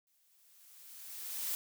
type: noise with exponential growth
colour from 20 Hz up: blue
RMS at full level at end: -35 dBFS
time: 0.07-1.55 s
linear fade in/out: 1 ms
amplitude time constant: 320 ms
effects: none